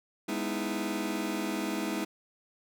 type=chord; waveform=sawtooth; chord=E major seventh; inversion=first; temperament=just; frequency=206 / 247.2 / 309 / 329.6 Hz; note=G#3 / B3 / D#4 / E4; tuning=-14 / +2 / -12 / 0 cents; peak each=-31 / -34 / -31 / -32 dBFS; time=0.28-2.05 s; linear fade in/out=10 ms; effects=none